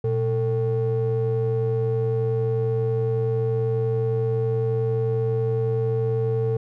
triangle ring-modulated tone, 164.4 Hz, E3, 4 cents flat, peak -15 dBFS, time 0.04-6.57 s, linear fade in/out 5 ms, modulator 283 Hz, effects none

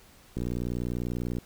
click train, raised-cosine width 3 ms, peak -19 dBFS, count 62, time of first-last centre 0.37-1.385 s, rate 60.1 Hz, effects pink hiss -56 dBFS RMS until 1.45 s

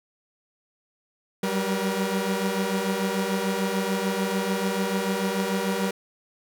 sawtooth tone cluster, 189 / 195.8 / 477.1 Hz, F#3 / G3 / A#4, +37 / -2 / +40 cents, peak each -26 / -23 / -25 dBFS, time 1.43-5.91 s, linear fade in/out 5 ms, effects none

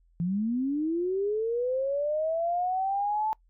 sine linear sweep, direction up, 164.81 to 880 Hz, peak -25 dBFS, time 0.2-3.33 s, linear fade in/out 0 ms, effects noise-tail reverb RT60 0.1 s tail -24 dB re dry + added 42 Hz sine -60 dBFS peak until 3.49 s

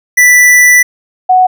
square / sine tone pair in turn, 1975.5 / 740 Hz, B6 / F#5, 0 / 0 cents, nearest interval octave + perfect fourth, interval 1700 cents, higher first, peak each -3 dBFS, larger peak neither, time 0.17-0.83 / 1.29-1.47 s, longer first, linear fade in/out 10 ms, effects none

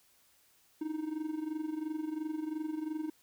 triangle tone with amplitude modulation, 311.1 Hz, D#4, in tune, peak -29 dBFS, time 0.81-3.1 s, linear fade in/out 5 ms, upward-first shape sine, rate 22.9 Hz, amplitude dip 75%, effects white hiss -67 dBFS RMS until 3.22 s

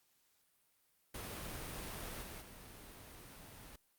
pink noise with level steps, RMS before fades -45 / -48 / -54 dBFS, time 1.14-3.76 s, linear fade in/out 5 ms, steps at 2.22 / 2.4 s, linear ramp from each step 20 ms, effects white hiss -75 dBFS RMS until 3.98 s + Opus 48 kbps

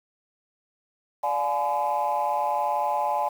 sine chord, D diminished seventh, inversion none, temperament just, 587.3 / 704.8 / 845.8 / 1014.9 Hz, D5 / F5 / Ab5 / Cb6, 0 / +16 / +31 / +47 cents, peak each -29 / -29 / -24 / -29 dBFS, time 1.23-3.29 s, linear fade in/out 10 ms, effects tanh soft clip ceiling -16 dBFS + 8-bit

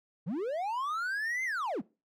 triangle linear two-way sweep, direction up then down, 138.59 to 2106 to 138.59 Hz, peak -29 dBFS, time 0.26-1.82 s, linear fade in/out 20 ms, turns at 1.44 s, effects noise-tail reverb RT60 0.3 s tail -22 dB re dry

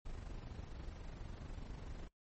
brown noise with amplitude modulation, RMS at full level -45 dBFS, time 0.05-2.08 s, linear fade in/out 10 ms, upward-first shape sine, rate 24.3 Hz, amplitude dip 50%, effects noise-tail reverb RT60 0.1 s tail -19 dB re dry + MP3 32 kbps

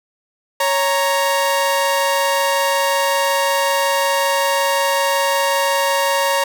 sawtooth tone pair together, 554.3 / 932.3 Hz, C#5 / A#5, 0 / 0 cents, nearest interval major sixth, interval 900 cents, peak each -14 dBFS, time 0.6-6.44 s, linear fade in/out 5 ms, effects none

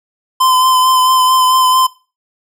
square tone with vibrato, 1027 Hz, C6, 33 cents flat, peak -9 dBFS, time 0.4-1.87 s, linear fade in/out 10 ms, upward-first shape sine, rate 4.5 Hz, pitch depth 19 cents each way, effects noise-tail reverb RT60 0.3 s tail -18 dB re dry

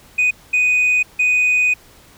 sine tone bursts at uneven times, 2489 Hz, D#7, in tune, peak -10 dBFS, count 3, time 0.18-0.31 / 0.53-1.03 / 1.19-1.74 s, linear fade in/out 10 ms, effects tanh soft clip ceiling -11 dBFS + pink hiss -47 dBFS RMS until 2.17 s

